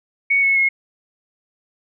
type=tone with pitch steps; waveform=sine; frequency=2226 / 2195 / 2165 Hz; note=C#7 / C#7 / C#7; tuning=+7 / -18 / -41 cents; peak=-13 dBFS; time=0.3-0.69 s; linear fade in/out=10 ms; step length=130 ms; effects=none